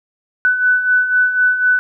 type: beating tone pair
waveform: sine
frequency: 1493 / 1497 Hz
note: F#6 / F#6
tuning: +15 / +20 cents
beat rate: 4 Hz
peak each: -19 / -12 dBFS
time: 0.45-1.79 s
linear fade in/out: 0 ms
effects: none